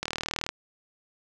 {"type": "click train", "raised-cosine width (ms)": 0.2, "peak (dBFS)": -12, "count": 19, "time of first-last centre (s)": [0.03, 0.49], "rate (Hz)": 39.1, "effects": []}